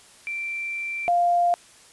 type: tone pair in turn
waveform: sine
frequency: 2349 / 698.4 Hz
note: D7 / F5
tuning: 0 / 0 cents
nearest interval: octave + major sixth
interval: 2100 cents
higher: first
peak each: -27 / -17 dBFS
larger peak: second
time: 0.27-1.08 / 1.08-1.54 s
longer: first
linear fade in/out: 0 ms
effects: white hiss -51 dBFS RMS until 1.92 s + resampled to 24000 Hz